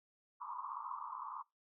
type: band-pass noise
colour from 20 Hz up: pink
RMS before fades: -45 dBFS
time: 0.4-1.43 s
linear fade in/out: 20 ms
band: 920 to 1200 Hz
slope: 96 dB/octave
effects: noise-tail reverb RT60 0.2 s tail -23 dB re dry